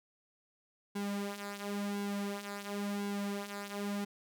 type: tone with flanger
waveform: sawtooth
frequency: 202.3 Hz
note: G#3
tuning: 45 cents flat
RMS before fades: -38 dBFS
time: 0.95-4.05 s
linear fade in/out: 10 ms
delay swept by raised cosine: 1.6 to 5.3 ms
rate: 0.95 Hz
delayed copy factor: -0.65
effects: none